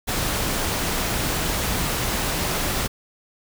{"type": "noise", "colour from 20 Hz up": "pink", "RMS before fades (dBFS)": -24, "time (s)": [0.07, 2.88], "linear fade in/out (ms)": 20, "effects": []}